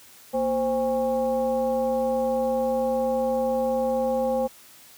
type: tone with frequency modulation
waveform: sine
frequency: 523.3 Hz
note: C5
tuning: in tune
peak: -21 dBFS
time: 0.33-4.48 s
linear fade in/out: 20 ms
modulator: 289 Hz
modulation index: 0.84
effects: white hiss -50 dBFS RMS until 4.97 s + high-pass 60 Hz 12 dB/octave